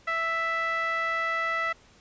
5% pulse tone with low-pass filter, 660 Hz, E5, 2 cents sharp, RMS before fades -28 dBFS, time 0.07-1.73 s, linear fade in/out 10 ms, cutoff 1700 Hz, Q 7.7, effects pink hiss -57 dBFS RMS until 2 s + resampled to 16000 Hz

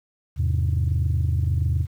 sine chord, E augmented, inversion none, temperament equal, 82.41 / 103.83 / 130.81 Hz, E2 / G#2 / B#2, 0 / 0 / 0 cents, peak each -20 / -24 / -24 dBFS, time 0.36-1.87 s, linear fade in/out 50 ms, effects tanh soft clip ceiling -14 dBFS + 9-bit

